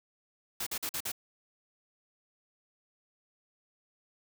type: noise bursts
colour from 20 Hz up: white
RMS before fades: -35 dBFS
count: 5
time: 0.6-1.118 s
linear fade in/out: 5 ms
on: 66 ms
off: 47 ms
effects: none